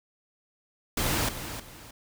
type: noise with echo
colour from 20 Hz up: pink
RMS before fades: -27 dBFS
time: 0.97-1.29 s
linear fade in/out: 5 ms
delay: 310 ms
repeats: 2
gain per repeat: -10 dB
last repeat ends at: 1.91 s
effects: none